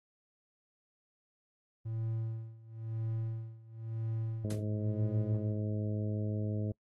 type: tone with tremolo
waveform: triangle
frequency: 112.4 Hz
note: A2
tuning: 37 cents sharp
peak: -30 dBFS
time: 1.85-5.62 s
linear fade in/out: 10 ms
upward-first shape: sine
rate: 0.98 Hz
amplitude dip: 90%
type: harmonic tone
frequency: 105.8 Hz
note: G#2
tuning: 33 cents sharp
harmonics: 1 / 2 / 3 / 4 / 5 / 6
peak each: -33 / -39 / -43 / -45 / -47 / -49 dBFS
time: 4.44-6.72 s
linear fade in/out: 5 ms
type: noise with exponential decay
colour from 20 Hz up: white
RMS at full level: -41 dBFS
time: 4.5-4.64 s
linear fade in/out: 5 ms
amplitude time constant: 29 ms
effects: noise-tail reverb RT60 0.1 s tail -25 dB re dry + AAC 32 kbps